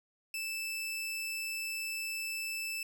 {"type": "tone", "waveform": "sawtooth", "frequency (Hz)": 2637, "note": "E7", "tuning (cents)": 0, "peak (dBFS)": -32, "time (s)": [0.34, 2.83], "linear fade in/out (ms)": 2, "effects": []}